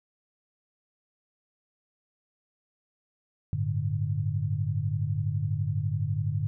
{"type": "chord", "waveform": "sine", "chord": "G suspended second", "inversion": "none", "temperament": "equal", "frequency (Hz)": [98, 110, 146.83], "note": ["G2", "A2", "D3"], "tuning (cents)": [0, 0, 0], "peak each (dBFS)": -30, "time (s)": [3.53, 6.47], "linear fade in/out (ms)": 0, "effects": []}